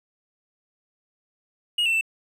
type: tone with pitch steps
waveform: triangle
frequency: 2876 / 2689 / 2662 Hz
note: F#7 / E7 / E7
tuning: -50 / +34 / +16 cents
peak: -18 dBFS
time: 1.78-2.011 s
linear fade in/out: 5 ms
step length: 77 ms
effects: none